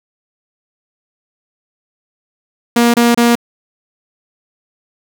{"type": "tone bursts", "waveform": "sawtooth", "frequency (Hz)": 236.7, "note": "A#3", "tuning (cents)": 27, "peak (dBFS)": -4, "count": 3, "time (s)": [2.76, 3.354], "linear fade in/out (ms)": 5, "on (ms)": 180, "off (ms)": 27, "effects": []}